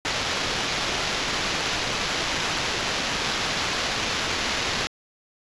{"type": "noise with sample-and-hold", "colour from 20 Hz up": "blue", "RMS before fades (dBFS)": -26, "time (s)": [0.05, 4.87], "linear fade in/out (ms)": 0, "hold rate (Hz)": 8820, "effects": ["resampled to 22050 Hz"]}